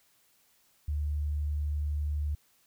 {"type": "tone", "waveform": "sine", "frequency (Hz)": 74, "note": "D2", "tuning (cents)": 14, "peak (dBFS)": -28, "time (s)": [0.88, 2.35], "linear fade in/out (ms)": 5, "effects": ["white hiss -67 dBFS RMS until 2.66 s"]}